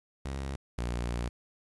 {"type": "tone pair in turn", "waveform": "sawtooth", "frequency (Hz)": [67.9, 59.52], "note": ["C#2", "A#1"], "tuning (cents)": [-35, 37], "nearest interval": "major second", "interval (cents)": 228, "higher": "first", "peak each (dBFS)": [-30, -27], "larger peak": "second", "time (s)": [[0.25, 0.56], [0.78, 1.29]], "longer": "second", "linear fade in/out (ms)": 5, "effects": ["resampled to 24000 Hz", "10-bit"]}